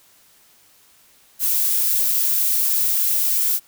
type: noise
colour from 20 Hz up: violet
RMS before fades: -19 dBFS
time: 1.39-3.6 s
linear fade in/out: 50 ms
effects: white hiss -54 dBFS RMS until 3.67 s